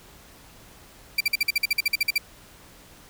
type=tone bursts; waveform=30% pulse; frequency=2349 Hz; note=D7; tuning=in tune; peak=-16 dBFS; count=14; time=1.18-2.181 s; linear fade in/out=5 ms; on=26 ms; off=49 ms; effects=pink hiss -50 dBFS RMS until 3.09 s